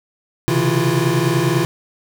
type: tone cluster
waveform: square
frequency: 129.2 / 139.3 / 163.3 / 333.6 / 353.8 Hz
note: C3 / C#3 / E3 / E4 / F4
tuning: -21 / +9 / -16 / +21 / +23 cents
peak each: -22 dBFS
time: 0.48-1.65 s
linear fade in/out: 0 ms
effects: none